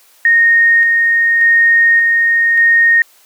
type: tone with tremolo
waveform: sine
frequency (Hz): 1853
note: A#6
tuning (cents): -11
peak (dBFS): -6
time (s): 0.25-3.02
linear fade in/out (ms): 2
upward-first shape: square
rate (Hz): 0.86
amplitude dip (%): 25
effects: white hiss -48 dBFS RMS until 3.25 s + high-pass 400 Hz 12 dB/octave